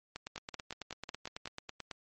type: two click trains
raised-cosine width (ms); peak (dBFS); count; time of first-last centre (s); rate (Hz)
0.2; -23 / -23; 7 / 17; 0.36-1.457 / 0.16-1.912; 5.47 / 9.13
effects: MP3 32 kbps